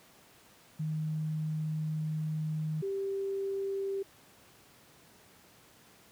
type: tone pair in turn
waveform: sine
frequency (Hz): 155.56 / 392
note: D#3 / G4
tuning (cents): 0 / 0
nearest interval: octave + major third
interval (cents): 1600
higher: second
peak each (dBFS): -30 / -31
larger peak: first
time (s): 0.79-2.82 / 2.82-4.03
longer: first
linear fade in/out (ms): 10
effects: pink hiss -59 dBFS RMS until 6.11 s + high-pass 100 Hz 12 dB/octave

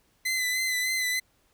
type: tone with vibrato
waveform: sawtooth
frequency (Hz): 2027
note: B6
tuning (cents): +45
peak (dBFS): -22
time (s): 0.25-1.2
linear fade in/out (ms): 10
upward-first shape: sine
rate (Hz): 3.3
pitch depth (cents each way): 32
effects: pink hiss -67 dBFS RMS until 1.53 s

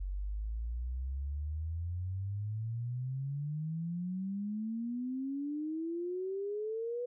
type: exponential sweep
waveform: sine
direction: up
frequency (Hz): 45.83 to 493.9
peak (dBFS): -34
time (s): 0-7.06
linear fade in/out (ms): 10
effects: none

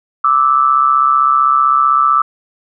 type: tone pair together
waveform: sine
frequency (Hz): 1174.7 / 1310.4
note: D6 / E6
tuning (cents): 0 / -11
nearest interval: major second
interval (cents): 189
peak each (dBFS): -11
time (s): 0.24-2.22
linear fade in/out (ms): 5
effects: none

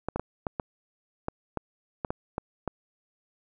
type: clicks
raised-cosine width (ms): 1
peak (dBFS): -15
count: 11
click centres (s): 0.086 / 0.16 / 0.196 / 0.468 / 0.598 / 1.284 / 1.573 / 2.048 / 2.105 / 2.381 / 2.677
effects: none

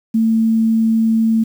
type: tone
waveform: sine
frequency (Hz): 224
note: A3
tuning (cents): +31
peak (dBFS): -11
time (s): 0.14-1.44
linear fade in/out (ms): 10
effects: 7-bit

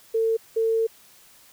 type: tone bursts at uneven times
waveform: sine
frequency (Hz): 449.9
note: A4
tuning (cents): +39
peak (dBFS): -19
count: 2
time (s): 0.14-0.37 / 0.56-0.87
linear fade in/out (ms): 10
effects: white hiss -53 dBFS RMS until 1.52 s

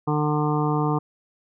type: harmonic tone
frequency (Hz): 150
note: D3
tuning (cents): +37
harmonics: 1 / 2 / 3 / 5 / 6 / 7 / 8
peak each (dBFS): -23 / -26 / -28 / -30 / -31 / -31 / -32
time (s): 0.07-0.99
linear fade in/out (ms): 10
effects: none

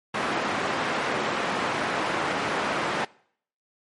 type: band-pass noise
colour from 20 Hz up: white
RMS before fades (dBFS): -27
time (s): 0.14-3.05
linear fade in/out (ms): 5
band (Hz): 170 to 1500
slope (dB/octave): 12
effects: noise-tail reverb RT60 0.6 s tail -23 dB re dry + MP3 48 kbps

